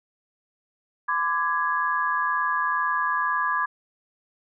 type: chord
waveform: sine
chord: G# diminished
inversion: first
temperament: equal with one note detuned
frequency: 1012.6 / 1174.7 / 1661.2 Hz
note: B5 / D6 / G#6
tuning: +43 / 0 / 0 cents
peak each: -26 dBFS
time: 1.08-3.66 s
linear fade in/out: 10 ms
effects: none